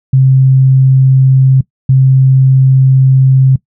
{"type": "tone pair in turn", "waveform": "sine", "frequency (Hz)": [132.4, 132.4], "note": ["C3", "C3"], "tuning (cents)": [21, 21], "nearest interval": "unison", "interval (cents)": 0, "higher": "neither", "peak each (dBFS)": -3, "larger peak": "neither", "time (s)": [[0.13, 1.61], [1.89, 3.56]], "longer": "second", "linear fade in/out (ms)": 5, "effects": ["noise-tail reverb RT60 0.1 s tail -20 dB re dry"]}